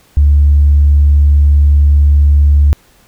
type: tone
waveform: sine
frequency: 72.4 Hz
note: D2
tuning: 24 cents flat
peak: -3 dBFS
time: 0.17-2.73 s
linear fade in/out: 0 ms
effects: tanh soft clip ceiling 0 dBFS + pink hiss -48 dBFS RMS until 3.07 s